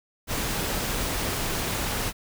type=noise; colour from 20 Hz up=pink; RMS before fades=-28 dBFS; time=0.27-2.13 s; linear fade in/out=50 ms; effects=none